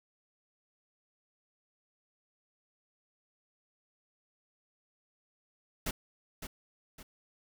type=noise with echo; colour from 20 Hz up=pink; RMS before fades=-34 dBFS; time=5.86-5.91 s; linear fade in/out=5 ms; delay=560 ms; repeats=2; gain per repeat=-8 dB; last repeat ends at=7.03 s; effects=none